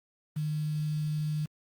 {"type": "tone with quantisation", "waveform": "sine", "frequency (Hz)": 152.2, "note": "D#3", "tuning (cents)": -38, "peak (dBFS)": -28, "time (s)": [0.36, 1.46], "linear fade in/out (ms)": 10, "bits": 8, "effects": ["Opus 32 kbps"]}